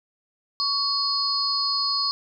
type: tone cluster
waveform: sine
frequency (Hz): 1119 / 4358 / 4990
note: C#6 / C#8 / D#8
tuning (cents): +16 / -30 / +4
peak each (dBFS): -29 / -24 / -26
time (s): 0.6-2.11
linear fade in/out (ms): 0
effects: none